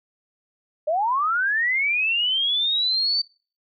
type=linear sweep; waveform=sine; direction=up; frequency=580 to 4600 Hz; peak=-19 dBFS; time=0.87-3.22 s; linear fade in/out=10 ms; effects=noise-tail reverb RT60 0.4 s tail -25 dB re dry

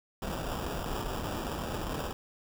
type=noise with sample-and-hold; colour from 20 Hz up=pink; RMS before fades=-35 dBFS; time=0.22-2.13 s; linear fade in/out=2 ms; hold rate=2100 Hz; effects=none

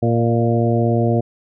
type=harmonic tone with a mistuned harmonic; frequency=116.54 Hz; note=A#2; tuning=in tune; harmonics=1 / 2 / 3 / 4 / 5 / 6; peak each=-17 / -20 / -22 / -23 / -24 / -25 dBFS; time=0.02-1.21 s; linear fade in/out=10 ms; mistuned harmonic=5; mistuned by=+25 cents; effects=none

